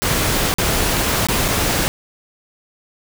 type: noise with dropouts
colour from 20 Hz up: pink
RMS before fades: -18 dBFS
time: 0.02-1.88 s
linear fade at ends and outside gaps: 0 ms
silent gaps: 0.54-0.584 / 1.269-1.286 / 1.481-1.485 s
effects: none